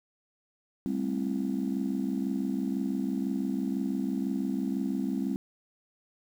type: chord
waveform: sine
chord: A minor seventh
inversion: third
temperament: just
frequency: 198 / 220 / 264 / 330 Hz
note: G3 / A3 / C4 / E4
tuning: +18 / 0 / +16 / +2 cents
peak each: -31 / -36 / -30 / -36 dBFS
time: 0.86-5.36 s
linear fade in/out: 0 ms
effects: tanh soft clip ceiling -20 dBFS + 9-bit

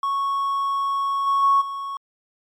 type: tone with level steps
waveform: triangle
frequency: 1106 Hz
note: C#6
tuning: 4 cents flat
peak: -18 / -14 / -10 / -25 dBFS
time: 0.03-1.97 s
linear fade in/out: 2 ms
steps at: 1.26 / 1.42 / 1.6 s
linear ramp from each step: 20 ms
effects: tanh soft clip ceiling -11 dBFS + MP3 96 kbps

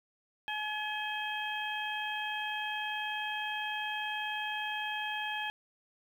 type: harmonic tone with a mistuned harmonic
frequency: 850 Hz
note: G#5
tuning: 40 cents sharp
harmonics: 1 / 2 / 3 / 4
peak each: -38 / -38 / -40 / -40 dBFS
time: 0.48-5.5 s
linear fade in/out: 0 ms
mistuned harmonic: 4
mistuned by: -100 cents
effects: 10-bit

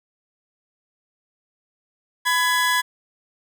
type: tone pair together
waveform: 30% pulse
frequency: 1000.1 / 1682 Hz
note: B5 / G#6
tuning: +21 / +22 cents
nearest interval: major sixth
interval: 901 cents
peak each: -18 dBFS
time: 2.25-2.82 s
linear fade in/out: 20 ms
effects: none

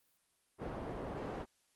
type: low-pass noise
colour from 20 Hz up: white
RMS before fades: -42 dBFS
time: 0.58-1.46 s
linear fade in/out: 50 ms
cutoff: 640 Hz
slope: 12 dB/octave
effects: white hiss -75 dBFS RMS until 1.75 s + Opus 32 kbps

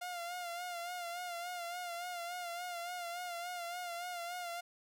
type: tone with vibrato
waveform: sawtooth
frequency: 702 Hz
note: F5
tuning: 9 cents sharp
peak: -36 dBFS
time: 0.01-4.61 s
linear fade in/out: 10 ms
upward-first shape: sine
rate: 3.5 Hz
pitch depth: 49 cents each way
effects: none

